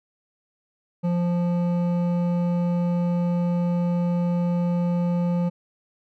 sine tone with hard clipping, 174.61 Hz, F3, in tune, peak -22 dBFS, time 1.03-5.5 s, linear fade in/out 20 ms, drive 10 dB, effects none

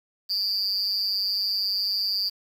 triangle tone with amplitude modulation, 4712 Hz, D8, 5 cents sharp, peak -18 dBFS, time 0.29-2.3 s, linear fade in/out 20 ms, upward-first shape sine, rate 198 Hz, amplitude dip 100%, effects 8-bit

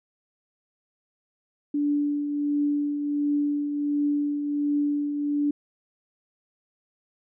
sine tone with tremolo, 290.9 Hz, D4, 16 cents flat, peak -20 dBFS, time 1.74-5.51 s, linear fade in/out 5 ms, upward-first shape triangle, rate 1.4 Hz, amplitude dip 50%, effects none

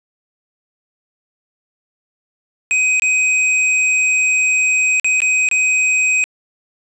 square tone with dropouts, 2515 Hz, D#7, 18 cents sharp, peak -13 dBFS, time 2.71-6.24 s, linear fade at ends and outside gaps 0 ms, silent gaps 2.997-3.021 / 4.998-5.045 / 5.204-5.219 / 5.488-5.513 s, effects resampled to 22050 Hz + 8-bit

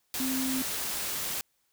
sine tone in noise, 261.6 Hz, C4, in tune, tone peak -29 dBFS, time 0.2-0.62 s, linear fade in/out 0 ms, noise white, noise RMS -33 dBFS, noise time 0.14-1.41 s, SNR +1 dB, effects white hiss -73 dBFS RMS until 1.72 s

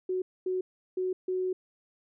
sine tone bursts at uneven times, 370 Hz, F#4, in tune, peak -27 dBFS, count 4, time 0.09-0.22 / 0.46-0.61 / 0.97-1.13 / 1.28-1.53 s, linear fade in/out 5 ms, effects none

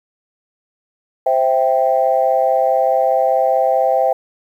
sine chord, C major, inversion none, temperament equal, 523.3 / 659.3 / 784 Hz, C5 / E5 / G5, 0 / 0 / 0 cents, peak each -16 dBFS, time 1.26-4.13 s, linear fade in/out 5 ms, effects tanh soft clip ceiling -2 dBFS + 8-bit

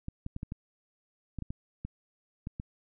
clicks, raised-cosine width 5 ms, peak -24 dBFS, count 11, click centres 0.084 / 0.264 / 0.364 / 0.431 / 0.521 / 1.387 / 1.423 / 1.505 / 1.85 / 2.471 / 2.599 s, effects none

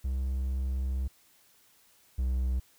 triangle tone pair in turn, 65.41 / 63.44 Hz, C2 / B1, 0 / +47 cents, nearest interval minor second, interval 53 cents, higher first, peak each -26 / -24 dBFS, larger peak second, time 0.04-1.08 / 2.18-2.6 s, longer first, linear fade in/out 10 ms, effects white hiss -63 dBFS RMS until 2.78 s

